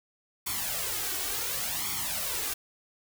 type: noise with flanger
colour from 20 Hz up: white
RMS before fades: -32 dBFS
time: 0.46-2.54 s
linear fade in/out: 10 ms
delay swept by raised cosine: 0.89 to 2.69 ms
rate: 0.69 Hz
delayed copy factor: +0.75
effects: none